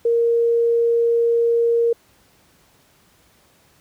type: tone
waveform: sine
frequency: 466.6 Hz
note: A#4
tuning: 2 cents sharp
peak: -14 dBFS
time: 0.05-1.93 s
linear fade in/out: 5 ms
effects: pink hiss -56 dBFS RMS until 3.8 s + high-pass 60 Hz 12 dB/octave